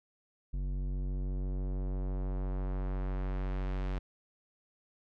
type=tone with low-pass filter sweep; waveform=square; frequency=46.97 Hz; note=F#1; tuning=27 cents sharp; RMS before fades=-34 dBFS; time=0.53-3.99 s; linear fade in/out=10 ms; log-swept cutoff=190 to 3400 Hz; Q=0.71; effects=none